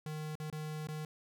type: tone with dropouts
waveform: square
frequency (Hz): 153.9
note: D#3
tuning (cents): -19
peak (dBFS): -39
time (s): 0.06-1.05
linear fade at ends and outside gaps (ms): 2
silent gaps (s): 0.354-0.4 / 0.501-0.526 / 0.872-0.886
effects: none